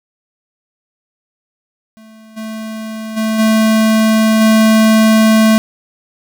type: tone with level steps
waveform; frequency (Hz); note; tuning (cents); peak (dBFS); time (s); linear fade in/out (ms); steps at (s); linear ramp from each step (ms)
square; 219.7; A3; -2; -38 / -23 / -14 / -9 / -7; 1.97-5.58; 0; 2.36 / 3.16 / 3.38 / 4.4; 20
effects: none